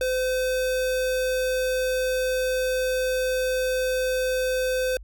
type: tone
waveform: square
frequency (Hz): 512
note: C5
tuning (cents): -38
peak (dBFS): -23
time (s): 0.01-4.97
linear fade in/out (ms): 2
effects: added 50 Hz sine -40 dBFS peak until 5.03 s